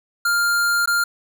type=tone with dropouts; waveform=square; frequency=1400 Hz; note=F6; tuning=4 cents sharp; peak=-17 dBFS; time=0.25-1.04 s; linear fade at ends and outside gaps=5 ms; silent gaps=0.859-0.874 s; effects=none